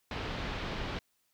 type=low-pass noise; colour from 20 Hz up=pink; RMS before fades=-37 dBFS; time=0.11-0.99 s; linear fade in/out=2 ms; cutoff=4100 Hz; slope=24 dB/octave; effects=white hiss -75 dBFS RMS until 1.33 s